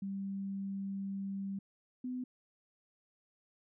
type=tone pair in turn; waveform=sine; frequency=196 / 251.9 Hz; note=G3 / B3; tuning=0 / +34 cents; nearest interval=major third; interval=434 cents; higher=second; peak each=-36 / -36 dBFS; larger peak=neither; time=0.02-1.59 / 2.04-2.24 s; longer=first; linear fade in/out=5 ms; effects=none

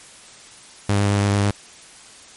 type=tone with vibrato; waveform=sawtooth; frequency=101.3 Hz; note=G#2; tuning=43 cents flat; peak=-12 dBFS; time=0.89-1.51 s; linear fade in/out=5 ms; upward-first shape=sine; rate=9 Hz; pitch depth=12 cents each way; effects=white hiss -44 dBFS RMS until 2.36 s + MP3 48 kbps

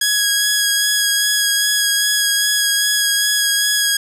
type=tone with vibrato; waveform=10% pulse; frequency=1661.2 Hz; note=G#6; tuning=in tune; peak=-5 dBFS; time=0.01-3.97 s; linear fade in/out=5 ms; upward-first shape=sine; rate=2.5 Hz; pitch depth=16 cents each way; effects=none

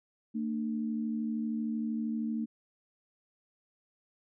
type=tone pair together; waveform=sine; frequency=226.2 / 299.1 Hz; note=A3 / D4; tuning=+48 / +32 cents; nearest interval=perfect fourth; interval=484 cents; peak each=-31 / -38 dBFS; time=0.34-2.46 s; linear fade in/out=20 ms; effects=none

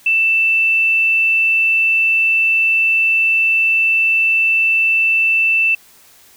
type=tone; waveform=sine; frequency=2660 Hz; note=E7; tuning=15 cents sharp; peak=-11 dBFS; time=0.06-5.75 s; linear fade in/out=5 ms; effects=white hiss -47 dBFS RMS until 6.36 s

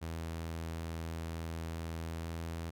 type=tone with pitch glide; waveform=sawtooth; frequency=82.1 to 82.81 Hz; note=E2 to E2; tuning=-6 to +8 cents; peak=-34 dBFS; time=0.01-2.71 s; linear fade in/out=20 ms; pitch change=+14 cents; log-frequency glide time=2.1-2.35 s; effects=none

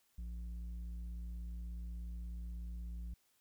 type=tone with low-pass filter; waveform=square; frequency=58.27 Hz; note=A#1; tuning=in tune; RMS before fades=-44 dBFS; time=0.18-3.14 s; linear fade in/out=5 ms; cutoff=120 Hz; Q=4; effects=white hiss -75 dBFS RMS until 3.4 s

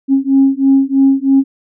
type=beating tone pair; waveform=sine; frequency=269.7 / 272.8 Hz; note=C#4 / C#4; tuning=-47 / -28 cents; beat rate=3.1 Hz; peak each=-10 dBFS; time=0.08-1.44 s; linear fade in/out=50 ms; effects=tanh soft clip ceiling -1 dBFS

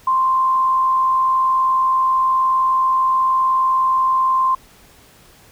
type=tone with frequency modulation; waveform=sine; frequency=1046.5 Hz; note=C6; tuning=in tune; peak=-13 dBFS; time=0.07-4.55 s; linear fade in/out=5 ms; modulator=70.2 Hz; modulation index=0.24; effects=pink hiss -48 dBFS RMS until 5.51 s

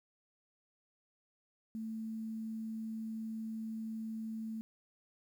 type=tone with quantisation; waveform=sine; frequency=221.8 Hz; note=A3; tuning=14 cents sharp; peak=-38 dBFS; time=1.75-4.61 s; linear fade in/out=0 ms; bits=11; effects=none

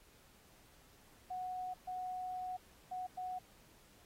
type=tone bursts at uneven times; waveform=sine; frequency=736 Hz; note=F#5; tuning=9 cents flat; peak=-39 dBFS; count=4; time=1.3-1.74 / 1.87-2.57 / 2.91-3.07 / 3.17-3.39 s; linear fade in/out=10 ms; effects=pink hiss -65 dBFS RMS until 4.05 s + AAC 48 kbps

